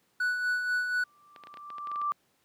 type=tone with tremolo; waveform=triangle; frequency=1480 Hz; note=F#6; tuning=in tune; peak=-23 dBFS; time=0.2-1.04 s; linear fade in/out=5 ms; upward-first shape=sine; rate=4.1 Hz; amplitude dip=45%
type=tone with exponential growth; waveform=sine; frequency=1174.7 Hz; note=D6; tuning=in tune; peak=-25 dBFS; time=1.01-2.12 s; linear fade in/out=0 ms; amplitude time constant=240 ms
type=clicks; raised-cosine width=0.3 ms; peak=-31 dBFS; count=11; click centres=1.362 / 1.437 / 1.471 / 1.541 / 1.572 / 1.703 / 1.783 / 1.872 / 1.916 / 1.959 / 2.016 s
effects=pink hiss -70 dBFS RMS until 2.44 s + high-pass 150 Hz 12 dB/octave